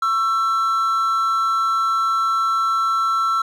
triangle tone pair together, 1108.7 / 1335 Hz, C#6 / E6, 0 / +22 cents, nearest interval minor third, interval 322 cents, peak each -25 / -15 dBFS, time 0.02-3.42 s, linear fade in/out 5 ms, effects none

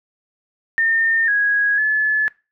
sine tone with pitch steps, 1816 / 1657 / 1723 Hz, A#6 / G#6 / A6, -46 / -4 / -37 cents, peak -14 dBFS, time 0.78-2.28 s, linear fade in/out 0 ms, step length 500 ms, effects noise-tail reverb RT60 0.3 s tail -22 dB re dry

